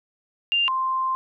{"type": "tone pair in turn", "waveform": "sine", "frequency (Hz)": [2794, 1046.6], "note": ["F7", "C6"], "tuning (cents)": [0, 0], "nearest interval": "octave + perfect fourth", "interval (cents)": 1700, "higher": "first", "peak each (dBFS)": [-18, -21], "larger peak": "first", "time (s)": [[0.52, 0.68], [0.68, 1.15]], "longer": "second", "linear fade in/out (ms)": 0, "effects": []}